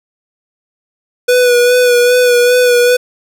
square tone with vibrato, 491.1 Hz, B4, 10 cents flat, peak -7 dBFS, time 1.28-2.97 s, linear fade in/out 10 ms, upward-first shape sine, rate 2.5 Hz, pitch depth 27 cents each way, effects none

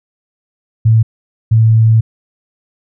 sine tone pair in turn, 111.8 / 111.8 Hz, A2 / A2, +28 / +28 cents, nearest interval unison, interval 0 cents, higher neither, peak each -5 dBFS, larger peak neither, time 0.85-1.03 / 1.51-2.01 s, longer second, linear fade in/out 10 ms, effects none

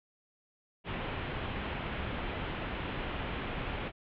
pink low-pass noise, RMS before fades -37 dBFS, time 0.84-3.92 s, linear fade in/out 50 ms, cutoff 3300 Hz, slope 48 dB/octave, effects none

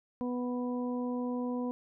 harmonic tone, 246.9 Hz, B3, in tune, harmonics 1 / 2 / 3 / 4, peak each -32 / -38 / -47 / -44 dBFS, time 0.21-1.71 s, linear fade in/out 0 ms, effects none

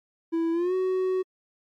triangle tone with pitch glide, 330.4 to 373 Hz, E4 to F#4, +4 to +14 cents, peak -21 dBFS, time 0.32-1.23 s, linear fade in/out 20 ms, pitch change +210 cents, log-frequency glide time 0.52-0.74 s, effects AAC 64 kbps

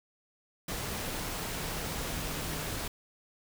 sine tone in noise, 155.56 Hz, D#3, in tune, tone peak -44 dBFS, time 1.62-2.69 s, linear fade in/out 5 ms, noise pink, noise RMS -36 dBFS, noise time 0.68-2.88 s, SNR -11 dB, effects none

